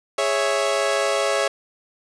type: chord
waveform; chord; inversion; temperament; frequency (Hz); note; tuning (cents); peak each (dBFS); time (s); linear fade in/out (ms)
sawtooth; C# minor; second; equal; 415.3 / 554.4 / 659.3; G#4 / C#5 / E5; 0 / 0 / 0; -22 / -18 / -20; 0.18-1.48; 5
effects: resampled to 22050 Hz + 7-bit